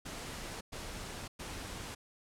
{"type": "noise bursts", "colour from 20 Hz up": "pink", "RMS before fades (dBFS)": -43, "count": 3, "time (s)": [0.05, 1.95], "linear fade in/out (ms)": 10, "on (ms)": 560, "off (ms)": 110, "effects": ["low-pass 10000 Hz 12 dB/octave"]}